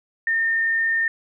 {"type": "tone with frequency modulation", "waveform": "sine", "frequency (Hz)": 1818, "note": "A#6", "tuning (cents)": -44, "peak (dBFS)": -18, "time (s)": [0.27, 1.08], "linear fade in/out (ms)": 2, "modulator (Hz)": 49.4, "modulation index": 0.24, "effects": []}